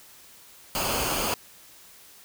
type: noise with comb filter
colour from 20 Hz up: pink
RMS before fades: -27 dBFS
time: 0.75-1.34 s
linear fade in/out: 0 ms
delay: 0.53 ms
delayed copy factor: -0.6
effects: white hiss -51 dBFS RMS until 2.24 s